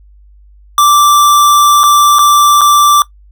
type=tone with dropouts; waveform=square; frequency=1172 Hz; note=D6; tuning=4 cents flat; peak=-5 dBFS; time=0.78-3.02 s; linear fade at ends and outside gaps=1 ms; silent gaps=1.834-1.838 / 2.186-2.191 / 2.61-2.615 s; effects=noise-tail reverb RT60 0.1 s tail -18 dB re dry + added 50 Hz sine -38 dBFS peak until 3.31 s